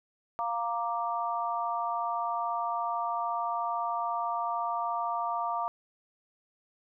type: chord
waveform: sine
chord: Bb major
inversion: second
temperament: equal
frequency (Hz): 698.5 / 932.3 / 1174.7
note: F5 / Bb5 / D6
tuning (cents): 0 / 0 / 0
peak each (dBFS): -33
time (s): 0.39-5.68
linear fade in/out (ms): 0
effects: none